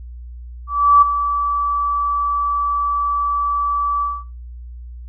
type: tone with ADSR envelope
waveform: sine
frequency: 1154 Hz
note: D6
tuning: 31 cents flat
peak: -5 dBFS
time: 0.67-4.24 s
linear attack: 350 ms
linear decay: 11 ms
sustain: -11 dB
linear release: 220 ms
effects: noise-tail reverb RT60 0.3 s tail -20 dB re dry + added 60 Hz sine -31 dBFS peak until 5.08 s